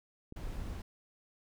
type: click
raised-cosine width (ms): 3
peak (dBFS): -32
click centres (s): 0.324
type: noise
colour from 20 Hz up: brown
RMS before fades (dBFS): -40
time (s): 0.36-0.82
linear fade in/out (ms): 5
effects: none